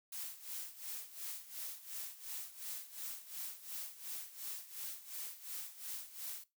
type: noise with tremolo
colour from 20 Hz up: blue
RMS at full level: -43 dBFS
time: 0.12-6.44 s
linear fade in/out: 5 ms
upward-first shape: sine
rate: 2.8 Hz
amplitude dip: 80%
effects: noise-tail reverb RT60 0.2 s tail -17 dB re dry